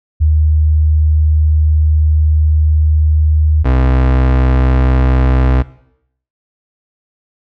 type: tone pair in turn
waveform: sine / 35% pulse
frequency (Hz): 77 / 64.32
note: D#2 / C2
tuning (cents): -17 / -29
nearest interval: minor third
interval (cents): 312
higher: first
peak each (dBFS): -7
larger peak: neither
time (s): 0.2-3.64 / 3.64-5.63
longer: first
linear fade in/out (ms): 20
effects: noise-tail reverb RT60 0.7 s tail -17 dB re dry + low-pass 2000 Hz 12 dB/octave